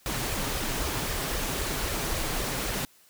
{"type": "noise with flanger", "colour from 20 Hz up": "pink", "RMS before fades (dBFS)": -30, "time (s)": [0.06, 2.85], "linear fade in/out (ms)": 0, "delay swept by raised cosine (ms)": [1.6, 7.6], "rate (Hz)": 3.8, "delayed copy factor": 0.65, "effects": ["white hiss -59 dBFS RMS until 3.09 s"]}